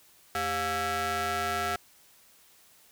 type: ring-modulated tone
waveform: sawtooth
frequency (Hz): 311.1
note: D#4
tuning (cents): 0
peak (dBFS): -21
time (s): 0.35-1.76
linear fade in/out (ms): 2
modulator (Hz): 1020
effects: white hiss -59 dBFS RMS until 2.91 s